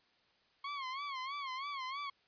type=tone with vibrato; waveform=sawtooth; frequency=1089 Hz; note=C#6; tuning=31 cents flat; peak=-35 dBFS; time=0.64-2.1 s; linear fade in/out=5 ms; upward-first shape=sine; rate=3.1 Hz; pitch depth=110 cents each way; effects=white hiss -71 dBFS RMS until 2.27 s + resampled to 11025 Hz